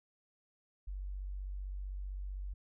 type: tone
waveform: sine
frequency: 47.8 Hz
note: G1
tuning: 43 cents flat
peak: -38 dBFS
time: 0.87-2.54 s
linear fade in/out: 10 ms
effects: none